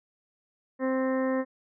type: harmonic tone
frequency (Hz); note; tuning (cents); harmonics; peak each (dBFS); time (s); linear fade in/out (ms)
261.6; C4; 0; 1 / 2 / 3 / 4 / 5 / 6 / 7 / 8; -27 / -28 / -42 / -37 / -44 / -48 / -39 / -51; 0.79-1.45; 50
effects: none